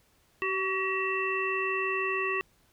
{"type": "harmonic tone with a mistuned harmonic", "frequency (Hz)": 382.4, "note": "G4", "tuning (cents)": -43, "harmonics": [1, 3, 5, 7], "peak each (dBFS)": [-32, -33, -33, -32], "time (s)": [0.42, 2.41], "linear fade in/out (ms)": 0, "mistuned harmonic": 3, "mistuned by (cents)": -24, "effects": ["pink hiss -66 dBFS RMS until 2.72 s"]}